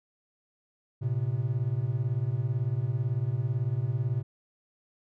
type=beating tone pair; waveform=triangle; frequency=113.6 / 131.6 Hz; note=A#2 / C3; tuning=-44 / +10 cents; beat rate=18 Hz; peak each=-27 dBFS; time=1.01-4.23 s; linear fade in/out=20 ms; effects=none